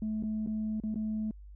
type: tone with dropouts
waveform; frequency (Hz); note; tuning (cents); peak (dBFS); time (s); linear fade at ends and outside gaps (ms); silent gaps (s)
sine; 216.5; A3; -28; -29; 0.02-1.31; 2; 0.226-0.235 / 0.463-0.472 / 0.801-0.836 / 0.944-0.957
effects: tanh soft clip ceiling -27 dBFS + added 50 Hz sine -46 dBFS peak until 1.55 s